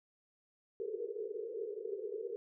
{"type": "band-pass noise", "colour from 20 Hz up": "white", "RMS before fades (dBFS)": -41, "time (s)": [0.8, 2.36], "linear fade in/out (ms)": 0, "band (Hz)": [390, 460], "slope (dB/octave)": 96, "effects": []}